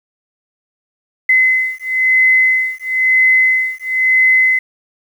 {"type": "beating tone pair", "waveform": "sine", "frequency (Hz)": [2040, 2041], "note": ["C7", "C7"], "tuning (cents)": [-44, -44], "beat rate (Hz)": 1, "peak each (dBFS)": -13, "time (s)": [1.29, 4.59], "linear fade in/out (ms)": 5, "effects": ["7-bit"]}